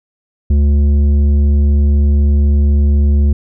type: tone with tanh clipping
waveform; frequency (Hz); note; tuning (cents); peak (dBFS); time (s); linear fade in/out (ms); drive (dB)
sine; 72; D2; -34; -9; 0.5-3.33; 5; 9
effects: none